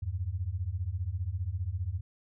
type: beating tone pair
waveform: sine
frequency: 82.41 / 97.41 Hz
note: E2 / G2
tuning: 0 / -10 cents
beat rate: 15 Hz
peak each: -34 / -33 dBFS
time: 0.02-2.01 s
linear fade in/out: 10 ms
effects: none